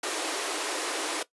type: high-pass noise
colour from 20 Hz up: pink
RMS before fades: -31 dBFS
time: 0.03-1.23 s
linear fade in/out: 5 ms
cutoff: 290 Hz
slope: 96 dB/octave
effects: noise-tail reverb RT60 0.1 s tail -17 dB re dry + resampled to 24000 Hz